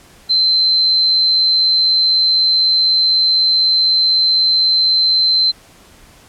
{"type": "tone", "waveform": "sine", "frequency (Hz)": 4092, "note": "C8", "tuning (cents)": -39, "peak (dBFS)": -10, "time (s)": [0.29, 5.52], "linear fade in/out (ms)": 20, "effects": ["pink hiss -45 dBFS RMS until 6.28 s", "low-pass 12000 Hz 12 dB/octave"]}